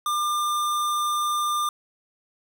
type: tone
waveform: square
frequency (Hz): 1198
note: D6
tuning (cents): +34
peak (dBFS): -23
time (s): 0.06-1.69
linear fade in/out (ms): 2
effects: none